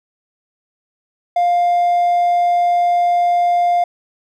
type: tone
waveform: triangle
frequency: 702 Hz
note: F5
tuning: 9 cents sharp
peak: -9 dBFS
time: 1.36-3.84 s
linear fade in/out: 5 ms
effects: tanh soft clip ceiling -6 dBFS